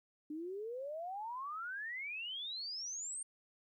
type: exponential sweep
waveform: sine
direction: up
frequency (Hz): 293.7 to 8870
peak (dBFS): -40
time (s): 0.3-3.23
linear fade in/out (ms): 5
effects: 13-bit